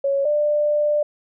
sine tone pair in turn, 554.4 / 594.2 Hz, C#5 / D5, 0 / +20 cents, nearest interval minor second, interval 120 cents, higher second, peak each -17 / -16 dBFS, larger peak second, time 0.04-0.25 / 0.25-1.03 s, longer second, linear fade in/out 5 ms, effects none

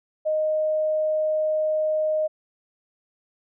sine tone, 620 Hz, D#5, 6 cents flat, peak -20 dBFS, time 0.25-2.28 s, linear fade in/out 20 ms, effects none

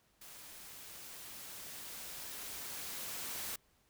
white noise with level ramp, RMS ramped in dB -53 to -41 dBFS, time 0.21-3.56 s, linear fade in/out 5 ms, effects pink hiss -72 dBFS RMS until 3.89 s

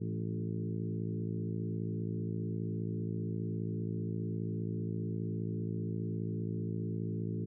harmonic tone with a mistuned harmonic, 55 Hz, A1, in tune, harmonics 2 / 3 / 4 / 5 / 6 / 7 / 8, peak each -37 / -38 / -42 / -47 / -45 / -46 / -49 dBFS, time 0-7.46 s, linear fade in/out 20 ms, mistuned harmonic 3, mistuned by +40 cents, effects none

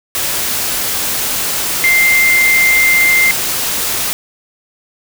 sine tone in noise, 2093 Hz, C7, in tune, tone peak -8 dBFS, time 1.84-3.31 s, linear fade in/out 0 ms, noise white, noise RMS -17 dBFS, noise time 0.15-4.13 s, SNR +6 dB, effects none

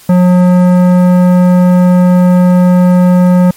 sine tone with tanh clipping, 180 Hz, F#3, 47 cents flat, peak -5 dBFS, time 0.09-3.51 s, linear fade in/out 5 ms, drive 14 dB, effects white hiss -38 dBFS RMS until 3.56 s + MP3 64 kbps

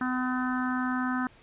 harmonic tone, 253.5 Hz, B3, 45 cents sharp, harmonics 1 / 3 / 4 / 5 / 6 / 7, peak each -28 / -38 / -37 / -35 / -35 / -41 dBFS, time 0.01-1.27 s, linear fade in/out 2 ms, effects pink hiss -56 dBFS RMS until 1.42 s + resampled to 8000 Hz

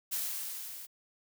blue noise with level ramp, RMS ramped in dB -33 to -46 dBFS, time 0.11-0.87 s, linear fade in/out 20 ms, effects none

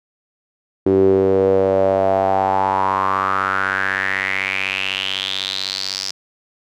sawtooth tone with band-pass filter sweep, 96 Hz, G2, 36 cents flat, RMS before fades -18 dBFS, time 0.86-6.11 s, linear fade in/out 5 ms, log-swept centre 350 to 5200 Hz, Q 6.1, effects none

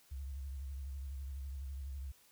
sine tone with vibrato, 68.1 Hz, C#2, 30 cents flat, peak -40 dBFS, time 0.11-2.12 s, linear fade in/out 10 ms, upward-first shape sine, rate 12 Hz, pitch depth 90 cents each way, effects white hiss -66 dBFS RMS until 2.31 s

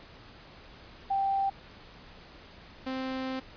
sine / sawtooth tone pair in turn, 784 / 261.6 Hz, G5 / C4, 0 / 0 cents, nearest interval octave + perfect fifth, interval 1900 cents, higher first, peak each -25 / -28 dBFS, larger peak first, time 1.1-1.5 / 2.86-3.4 s, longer second, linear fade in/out 10 ms, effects pink hiss -51 dBFS RMS until 3.56 s + resampled to 11025 Hz

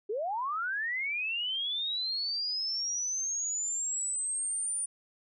sine linear sweep, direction up, 384.4 to 9397 Hz, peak -30 dBFS, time 0.09-4.86 s, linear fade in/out 10 ms, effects none

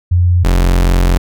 sine / 40% pulse tone pair in turn, 88.4 / 44.38 Hz, F2 / F1, +22 / +29 cents, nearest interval octave, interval 1193 cents, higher first, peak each -7 dBFS, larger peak neither, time 0.11-0.44 / 0.44-1.18 s, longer second, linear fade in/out 10 ms, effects none

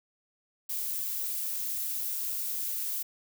violet noise, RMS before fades -33 dBFS, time 0.69-3.03 s, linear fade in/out 10 ms, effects none

